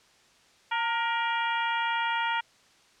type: harmonic tone with a mistuned harmonic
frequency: 472.3 Hz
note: A#4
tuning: 23 cents sharp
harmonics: 2 / 3 / 4 / 5 / 6 / 7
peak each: -28 / -32 / -34 / -36 / -38 / -39 dBFS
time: 0.71-2.41 s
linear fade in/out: 10 ms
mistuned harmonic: 2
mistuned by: -49 cents
effects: white hiss -60 dBFS RMS until 3 s + low-pass 6000 Hz 12 dB/octave